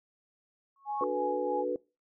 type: tone with exponential growth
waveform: sine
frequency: 1100 Hz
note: C#6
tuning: 14 cents flat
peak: -27 dBFS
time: 0.76-1.04 s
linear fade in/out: 2 ms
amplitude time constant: 59 ms
type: tone with tremolo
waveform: sine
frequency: 834 Hz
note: G#5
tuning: 7 cents sharp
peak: -31 dBFS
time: 0.85-1.65 s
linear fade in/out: 50 ms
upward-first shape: sine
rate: 3.1 Hz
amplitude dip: 60%
type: chord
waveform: sine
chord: B minor seventh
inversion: first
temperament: equal with one note detuned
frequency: 293.7 / 370 / 437 / 493.9 Hz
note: D4 / F#4 / A4 / B4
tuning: 0 / 0 / -12 / 0 cents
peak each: -37 / -35 / -37 / -31 dBFS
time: 1.01-1.76 s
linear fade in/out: 2 ms
effects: noise-tail reverb RT60 0.3 s tail -24 dB re dry